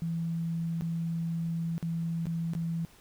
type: tone with dropouts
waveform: sine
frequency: 166.1 Hz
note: E3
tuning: 13 cents sharp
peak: -29 dBFS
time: 0.02-2.85 s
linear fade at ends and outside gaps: 0 ms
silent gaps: 0.81-0.821 / 1.78-1.827 / 2.256-2.268 / 2.535-2.551 s
effects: pink hiss -58 dBFS RMS until 3 s